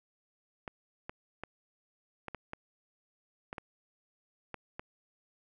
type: clicks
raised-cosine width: 0.5 ms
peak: -24 dBFS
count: 10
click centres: 0.678 / 1.095 / 1.436 / 2.283 / 2.347 / 2.534 / 3.529 / 3.582 / 4.543 / 4.795 s
effects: none